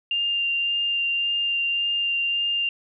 sine tone with vibrato, 2794 Hz, F7, in tune, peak -21 dBFS, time 0.11-2.69 s, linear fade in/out 2 ms, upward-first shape sine, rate 1.8 Hz, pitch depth 9 cents each way, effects none

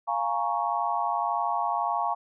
sine chord, Bb minor seventh, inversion second, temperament equal, 698.5 / 830.6 / 932.3 / 1108.7 Hz, F5 / Ab5 / Bb5 / Db6, 0 / 0 / 0 / 0 cents, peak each -30 dBFS, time 0.07-2.15 s, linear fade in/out 20 ms, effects none

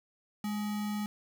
sine tone with sample-and-hold, 208.3 Hz, G#3, 5 cents sharp, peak -31 dBFS, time 0.44-1.06 s, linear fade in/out 2 ms, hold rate 1050 Hz, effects none

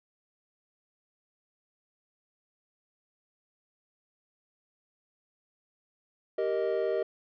triangle chord, Eb major, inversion first, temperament just, 388.9 / 466.7 / 622.3 Hz, G4 / Bb4 / Eb5, -14 / +2 / 0 cents, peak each -29 dBFS, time 6.38-7.03 s, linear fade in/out 5 ms, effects resampled to 11025 Hz

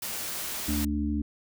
white noise, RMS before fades -34 dBFS, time 0.02-0.85 s, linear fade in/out 5 ms
harmonic tone, 73.42 Hz, D2, in tune, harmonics 1 / 3 / 4, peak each -30 / -30 / -30 dBFS, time 0.68-1.22 s, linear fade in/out 5 ms
effects none

